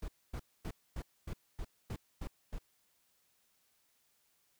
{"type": "noise bursts", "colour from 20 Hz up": "brown", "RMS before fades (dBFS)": -40, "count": 9, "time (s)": [0.02, 2.587], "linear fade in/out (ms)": 5, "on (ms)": 63, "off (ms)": 250, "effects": ["white hiss -74 dBFS RMS until 4.59 s"]}